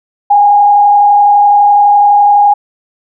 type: tone with frequency modulation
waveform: sine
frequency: 819 Hz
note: G#5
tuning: 24 cents flat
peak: -3 dBFS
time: 0.3-2.54 s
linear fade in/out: 10 ms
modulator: 31.9 Hz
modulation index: 0.48
effects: none